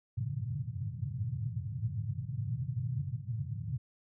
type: band-pass noise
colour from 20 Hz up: pink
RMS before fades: -36 dBFS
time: 0.17-3.78 s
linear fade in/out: 10 ms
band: 100 to 140 Hz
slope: 48 dB/octave
effects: none